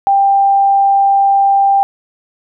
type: tone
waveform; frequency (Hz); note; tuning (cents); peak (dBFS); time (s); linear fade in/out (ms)
sine; 791; G5; +15; -7; 0.07-1.83; 0
effects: none

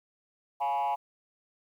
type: tone with frequency modulation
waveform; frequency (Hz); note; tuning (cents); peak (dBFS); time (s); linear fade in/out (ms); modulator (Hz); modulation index
sine; 839; G#5; +17; -24; 0.6-0.96; 20; 139; 0.98
effects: tanh soft clip ceiling -25 dBFS + 10-bit

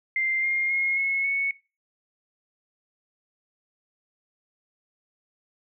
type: tone with pitch steps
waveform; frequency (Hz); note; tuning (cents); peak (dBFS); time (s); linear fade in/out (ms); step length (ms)
sine; 2093 / 2122 / 2152 / 2182 / 2212; C7 / C7 / C7 / C#7 / C#7; 0 / +24 / +48 / -28 / -4; -22; 0.16-1.51; 2; 270
effects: noise-tail reverb RT60 0.3 s tail -21 dB re dry

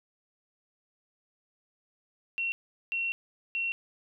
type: tone bursts at uneven times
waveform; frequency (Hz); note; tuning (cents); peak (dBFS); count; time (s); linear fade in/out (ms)
sine; 2727; F7; -42; -28; 3; 2.38-2.52 / 2.92-3.12 / 3.55-3.72; 0
effects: none

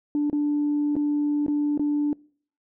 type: tone with dropouts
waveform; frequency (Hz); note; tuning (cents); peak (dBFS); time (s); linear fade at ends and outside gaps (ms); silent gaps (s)
sine; 293.6; D4; 0; -19; 0.15-2.13; 1; 0.299-0.329 / 0.955-0.965 / 1.464-1.481 / 1.776-1.795
effects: noise-tail reverb RT60 0.5 s tail -25 dB re dry + tanh soft clip ceiling -17 dBFS

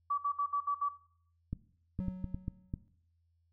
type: tone bursts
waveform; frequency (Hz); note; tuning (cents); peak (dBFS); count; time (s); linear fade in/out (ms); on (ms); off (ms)
sine; 1148; D6; -40; -28; 6; 0.1-0.891; 10; 81; 61
type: clicks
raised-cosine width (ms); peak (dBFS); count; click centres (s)
5; -23; 7; 1.53 / 1.991 / 2.083 / 2.243 / 2.345 / 2.481 / 2.739
type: tone with exponential decay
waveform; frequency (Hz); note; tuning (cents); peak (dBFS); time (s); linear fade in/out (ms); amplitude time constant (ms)
triangle; 185; F#3; 0; -31; 2-2.88; 0; 190
effects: noise-tail reverb RT60 0.6 s tail -19 dB re dry + added 84 Hz sine -70 dBFS peak until 3.52 s

